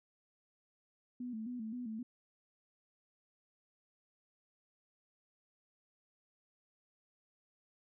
sine tone with vibrato, 233.1 Hz, A#3, in tune, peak -39 dBFS, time 1.2-2.03 s, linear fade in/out 5 ms, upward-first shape square, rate 3.8 Hz, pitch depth 100 cents each way, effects none

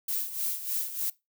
violet noise with tremolo, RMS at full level -29 dBFS, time 0.08-1.1 s, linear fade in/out 5 ms, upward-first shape sine, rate 3.3 Hz, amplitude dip 70%, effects noise-tail reverb RT60 0.2 s tail -20 dB re dry

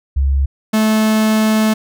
sine / 45% pulse tone pair in turn, 68.5 / 217.5 Hz, C#2 / A3, -20 / -20 cents, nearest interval octave + minor sixth, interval 2000 cents, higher second, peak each -11 dBFS, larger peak neither, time 0.16-0.46 / 0.73-1.74 s, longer second, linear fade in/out 10 ms, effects none

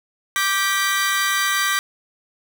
sawtooth chord, G major, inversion second, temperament equal with one note detuned, 1174.7 / 1568 / 1942.7 Hz, D6 / G6 / B6, 0 / 0 / -29 cents, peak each -19 dBFS, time 0.36-1.79 s, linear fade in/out 0 ms, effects none

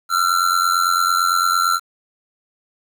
square tone with amplitude modulation, 1357 Hz, E6, 50 cents sharp, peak -12 dBFS, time 0.09-1.8 s, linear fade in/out 50 ms, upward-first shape sine, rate 88.9 Hz, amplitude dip 80%, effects 8-bit

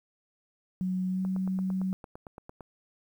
sine tone with pitch glide, 185 to 188.13 Hz, F#3 to F#3, 0 to +29 cents, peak -27 dBFS, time 0.81-1.93 s, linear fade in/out 0 ms, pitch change +29 cents, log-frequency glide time 1.09-1.23 s
click train, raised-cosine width 1 ms, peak -29 dBFS, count 13, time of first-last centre 1.25-2.607 s, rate 8.84 Hz
effects 10-bit

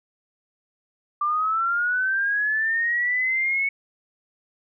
sine linear sweep, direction up, 1174.7 to 2217 Hz, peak -20 dBFS, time 1.21-3.69 s, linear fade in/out 5 ms, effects none

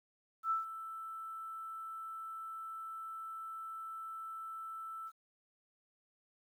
sine tone with ADSR envelope, 1323 Hz, E6, 6 cents sharp, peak -29 dBFS, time 0.43-5.12 s, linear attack 77 ms, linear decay 140 ms, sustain -13 dB, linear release 49 ms, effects 11-bit

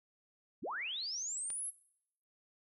sine linear sweep, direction up, 108.4 to 11280 Hz, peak -37 dBFS, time 0.62-1.71 s, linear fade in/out 20 ms
click, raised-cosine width 0.2 ms, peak -32 dBFS, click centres 1.503 s
effects noise-tail reverb RT60 0.7 s tail -19 dB re dry

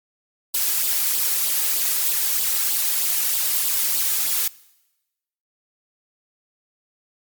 blue noise with flanger, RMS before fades -21 dBFS, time 0.54-4.48 s, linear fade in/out 5 ms, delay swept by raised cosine 0.23 to 2.43 ms, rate 3.2 Hz, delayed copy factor +0.55, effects noise-tail reverb RT60 1.0 s tail -22 dB re dry + Opus 48 kbps

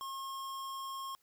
square tone, 1078 Hz, C#6, 49 cents flat, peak -40 dBFS, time 0.01-1.15 s, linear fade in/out 0 ms, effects white hiss -73 dBFS RMS until 1.22 s

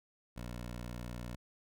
15% pulse tone, 59.9 Hz, A#1, 48 cents sharp, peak -35 dBFS, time 0.36-1.36 s, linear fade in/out 10 ms, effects none

